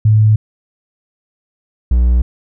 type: tone pair in turn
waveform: sine / triangle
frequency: 107.9 / 60.56 Hz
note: A2 / B1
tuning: -33 / -33 cents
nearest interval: minor seventh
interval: 1000 cents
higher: first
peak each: -6 dBFS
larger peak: neither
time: 0.05-0.36 / 1.91-2.22 s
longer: neither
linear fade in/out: 5 ms
effects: none